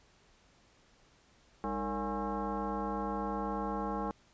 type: tone with frequency modulation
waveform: sine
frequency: 311.1 Hz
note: D#4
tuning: in tune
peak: -32 dBFS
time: 1.64-4.11 s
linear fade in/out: 0 ms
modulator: 257 Hz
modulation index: 3.3
effects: pink hiss -65 dBFS RMS until 4.33 s + resampled to 16000 Hz